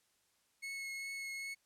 40% pulse tone with vibrato, 2185 Hz, C#7, 26 cents flat, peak -40 dBFS, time 0.62-1.55 s, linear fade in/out 20 ms, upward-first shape triangle, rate 2.5 Hz, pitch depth 14 cents each way, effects white hiss -75 dBFS RMS until 1.65 s + low-pass 11000 Hz 12 dB/octave

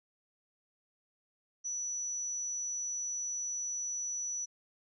sine tone, 5920 Hz, F#8, in tune, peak -34 dBFS, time 1.64-4.46 s, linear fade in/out 20 ms, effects none

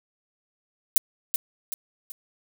violet noise with echo, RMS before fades -17 dBFS, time 0.96-0.98 s, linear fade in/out 0 ms, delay 380 ms, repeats 3, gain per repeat -7 dB, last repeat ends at 2.12 s, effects none

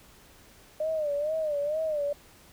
sine tone with vibrato, 605 Hz, D#5, 49 cents flat, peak -26 dBFS, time 0.8-2.13 s, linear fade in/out 5 ms, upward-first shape sine, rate 2.2 Hz, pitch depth 100 cents each way, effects pink hiss -55 dBFS RMS until 2.52 s

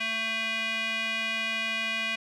square tone with band-pass filter, 223.4 Hz, A3, 27 cents sharp, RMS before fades -30 dBFS, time 0-2.16 s, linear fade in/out 10 ms, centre 2500 Hz, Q 3.9, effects none

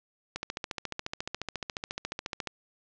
click train, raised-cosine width 0.2 ms, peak -16 dBFS, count 31, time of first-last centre 0.36-2.473 s, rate 14.2 Hz, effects resampled to 16000 Hz + 7-bit

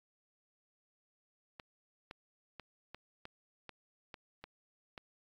clicks, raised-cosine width 0.3 ms, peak -30 dBFS, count 9, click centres 1.598 / 2.111 / 2.597 / 2.946 / 3.254 / 3.693 / 4.142 / 4.44 / 4.978 s, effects AAC 64 kbps

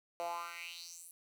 10% pulse tone with high-pass filter sweep, 170.8 Hz, F3, 38 cents flat, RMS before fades -44 dBFS, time 0.2-1.11 s, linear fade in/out 0 ms, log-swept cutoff 580 to 11000 Hz, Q 4.1, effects none

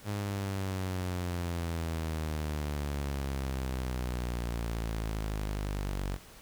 sawtooth exponential sweep, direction down, 103.83 to 46.96 Hz, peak -28 dBFS, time 0.04-6.19 s, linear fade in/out 50 ms, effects pink hiss -53 dBFS RMS until 6.41 s

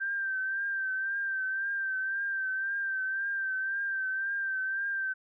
sine tone with vibrato, 1568 Hz, G6, in tune, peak -29 dBFS, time 0-5.14 s, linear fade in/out 20 ms, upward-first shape triangle, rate 1.9 Hz, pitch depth 46 cents each way, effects none

